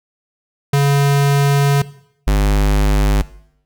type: tone pair in turn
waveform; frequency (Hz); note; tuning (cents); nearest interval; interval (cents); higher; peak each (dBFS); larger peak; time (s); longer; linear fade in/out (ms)
square; 141.1 / 50.57; C#3 / G#1; +31 / -45; octave + tritone; 1776; first; -11; neither; 0.73-1.82 / 2.27-3.22; first; 5
effects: noise-tail reverb RT60 0.7 s tail -18 dB re dry